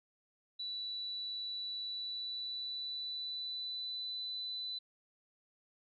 sine tone with pitch glide, 3951 to 3997 Hz, B7 to B7, 0 to +20 cents, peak -38 dBFS, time 0.59-4.79 s, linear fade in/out 10 ms, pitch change +20 cents, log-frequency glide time 1.81-4.21 s, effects none

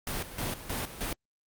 pink noise with tremolo, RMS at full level -33 dBFS, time 0.07-1.13 s, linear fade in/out 2 ms, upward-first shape square, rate 3.2 Hz, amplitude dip 70%, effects Opus 48 kbps

